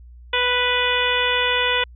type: harmonic tone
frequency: 493.9 Hz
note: B4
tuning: in tune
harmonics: 1 / 2 / 3 / 4 / 5 / 6 / 7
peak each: -25 / -25 / -25 / -25 / -25 / -25 / -25 dBFS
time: 0.33-1.84 s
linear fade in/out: 5 ms
effects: added 60 Hz sine -40 dBFS peak until 1.95 s